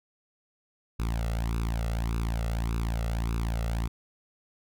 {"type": "tone with flanger", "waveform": "sawtooth", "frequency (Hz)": 56.7, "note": "A#1", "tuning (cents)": -47, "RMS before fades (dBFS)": -29, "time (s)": [0.99, 3.88], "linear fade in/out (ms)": 10, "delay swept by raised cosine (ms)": [0.78, 1.52], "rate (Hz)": 1.7, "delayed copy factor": 0.85, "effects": []}